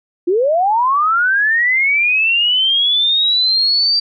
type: linear sweep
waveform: sine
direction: up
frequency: 330.8 to 4699 Hz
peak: -11 dBFS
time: 0.27-4 s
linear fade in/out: 10 ms
effects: none